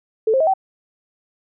sine tone with pitch steps, 440 / 529.3 / 636.8 / 766.1 Hz, A4 / C5 / D#5 / G5, 0 / +20 / +40 / -40 cents, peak -13 dBFS, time 0.27-0.538 s, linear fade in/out 5 ms, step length 67 ms, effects none

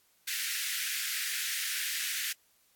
pink high-pass noise, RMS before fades -34 dBFS, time 0.27-2.33 s, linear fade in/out 10 ms, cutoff 1600 Hz, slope 48 dB/octave, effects white hiss -68 dBFS RMS until 2.75 s + AAC 64 kbps

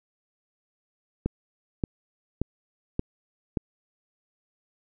click train, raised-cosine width 3 ms, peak -12 dBFS, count 5, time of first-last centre 1.26-3.572 s, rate 1.73 Hz, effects none

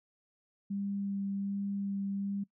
sine tone with vibrato, 198.7 Hz, G3, 24 cents sharp, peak -32 dBFS, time 0.7-2.44 s, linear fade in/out 10 ms, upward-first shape sine, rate 1.3 Hz, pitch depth 10 cents each way, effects noise-tail reverb RT60 0.1 s tail -21 dB re dry

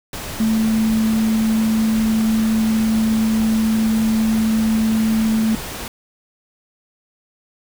sine tone in noise, 220.9 Hz, A3, 7 cents sharp, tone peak -14 dBFS, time 0.4-5.55 s, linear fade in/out 2 ms, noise pink, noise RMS -29 dBFS, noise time 0.13-5.88 s, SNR +12 dB, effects none

